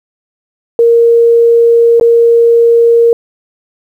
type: tone with dropouts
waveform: sine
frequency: 466.2 Hz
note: A#4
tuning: in tune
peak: -3 dBFS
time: 0.79-3.13 s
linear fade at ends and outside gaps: 1 ms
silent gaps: 1.998-2.011 s
effects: 7-bit